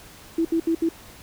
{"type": "tone bursts at uneven times", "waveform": "sine", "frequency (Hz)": 329.6, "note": "E4", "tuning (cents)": 0, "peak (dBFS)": -18, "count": 4, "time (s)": [[0.38, 0.45], [0.52, 0.6], [0.67, 0.75], [0.82, 0.89]], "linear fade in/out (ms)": 5, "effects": ["pink hiss -46 dBFS RMS until 1.22 s"]}